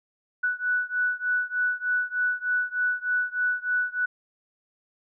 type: beating tone pair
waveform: sine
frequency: 1480 / 1483.3 Hz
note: F#6 / F#6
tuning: 0 / +4 cents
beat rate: 3.3 Hz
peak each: -26 / -27 dBFS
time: 0.43-4.06 s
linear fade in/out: 10 ms
effects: none